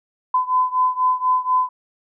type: beating tone pair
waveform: sine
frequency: 1012 / 1016.1 Hz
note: B5 / B5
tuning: +42 / +49 cents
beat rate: 4.1 Hz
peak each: -18 / -20 dBFS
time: 0.34-1.69 s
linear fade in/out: 5 ms
effects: none